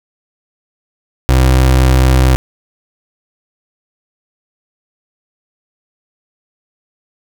30% pulse tone, 64.5 Hz, C2, 24 cents flat, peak -4 dBFS, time 1.29-2.36 s, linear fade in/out 0 ms, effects none

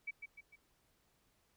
sine tone with echo, 2290 Hz, D7, 44 cents flat, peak -38 dBFS, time 0.07-0.11 s, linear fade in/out 10 ms, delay 150 ms, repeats 3, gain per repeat -6 dB, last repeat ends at 0.56 s, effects pink hiss -75 dBFS RMS until 1.56 s

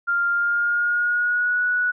sine tone with pitch glide, 1396.9 to 1470.6 Hz, F6 to F#6, 0 to -11 cents, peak -18 dBFS, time 0.07-1.92 s, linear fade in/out 20 ms, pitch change +89 cents, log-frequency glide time 0.29-1.64 s, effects none

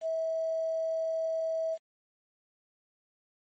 sine tone with quantisation, 648 Hz, E5, 30 cents flat, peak -28 dBFS, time 0.01-1.78 s, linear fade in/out 50 ms, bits 9, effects MP3 32 kbps

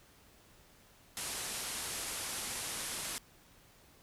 white low-pass noise, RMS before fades -40 dBFS, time 1.17-3.18 s, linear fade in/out 0 ms, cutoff 12000 Hz, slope 96 dB/octave, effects pink hiss -62 dBFS RMS until 4.02 s

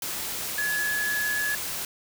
sine tone in noise, 1697 Hz, G#6, 37 cents sharp, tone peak -25 dBFS, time 0.58-1.55 s, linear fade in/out 2 ms, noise white, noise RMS -32 dBFS, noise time 0.02-1.85 s, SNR +4 dB, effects none

